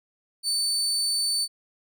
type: tone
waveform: 30% pulse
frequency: 4525 Hz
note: C#8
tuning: 35 cents sharp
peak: -20 dBFS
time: 0.43-1.48 s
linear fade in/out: 50 ms
effects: none